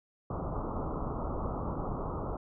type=low-pass noise; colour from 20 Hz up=pink; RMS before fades=-35 dBFS; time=0.3-2.37 s; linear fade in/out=5 ms; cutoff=1300 Hz; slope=96 dB/octave; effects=none